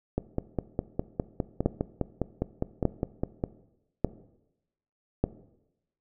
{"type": "two click trains", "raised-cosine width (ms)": 2, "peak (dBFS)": [-9, -13], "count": [4, 17], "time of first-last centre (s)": [[1.66, 5.24], [0.18, 3.439]], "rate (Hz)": [0.838, 4.91], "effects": ["noise-tail reverb RT60 0.9 s tail -17 dB re dry"]}